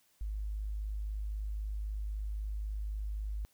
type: tone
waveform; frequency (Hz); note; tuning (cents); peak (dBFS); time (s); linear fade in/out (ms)
sine; 51.91; G#1; 0; -34; 0.21-3.45; 0
effects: white hiss -70 dBFS RMS until 3.53 s